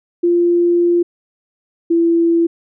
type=tone pair in turn; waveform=sine; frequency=346.6 / 335.8 Hz; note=F4 / E4; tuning=-13 / +32 cents; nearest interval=minor second; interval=55 cents; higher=first; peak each=-10 dBFS; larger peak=neither; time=0.23-1.03 / 1.9-2.47 s; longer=first; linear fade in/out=10 ms; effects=none